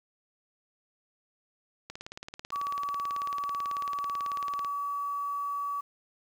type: click train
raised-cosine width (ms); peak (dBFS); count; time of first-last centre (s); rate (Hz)
0.2; -23; 51; 1.9-4.647; 18.2
type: tone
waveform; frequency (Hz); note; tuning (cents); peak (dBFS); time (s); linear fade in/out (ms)
sine; 1141; C#6; +50; -30; 2.52-5.81; 10
effects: 9-bit